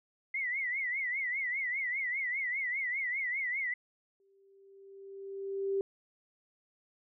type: tone with vibrato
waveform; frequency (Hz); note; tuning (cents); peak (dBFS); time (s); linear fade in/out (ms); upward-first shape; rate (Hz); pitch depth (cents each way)
sine; 2057; C7; -30; -31; 0.34-3.74; 5; triangle; 5; 150
type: tone with exponential growth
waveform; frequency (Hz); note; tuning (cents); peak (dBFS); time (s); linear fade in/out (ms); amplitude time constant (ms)
sine; 392; G4; 0; -27; 4.2-5.81; 1; 350
effects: none